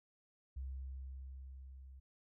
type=tone with level ramp; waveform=sine; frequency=66.1 Hz; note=C2; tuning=18 cents sharp; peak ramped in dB=-40 to -52 dBFS; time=0.56-2 s; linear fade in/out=10 ms; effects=none